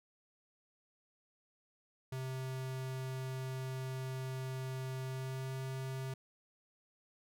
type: tone with pitch glide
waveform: square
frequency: 130.81 to 132.1 Hz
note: C3 to C3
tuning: 0 to +17 cents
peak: -39 dBFS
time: 2.12-6.14 s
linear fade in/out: 5 ms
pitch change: +17 cents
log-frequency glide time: 5.04-5.55 s
effects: none